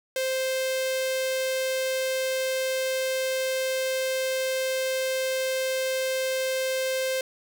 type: tone with notch filter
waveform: sawtooth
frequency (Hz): 523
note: C5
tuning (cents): -1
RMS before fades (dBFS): -27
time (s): 0.16-7.21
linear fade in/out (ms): 2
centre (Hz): 1100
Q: 1.6
effects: none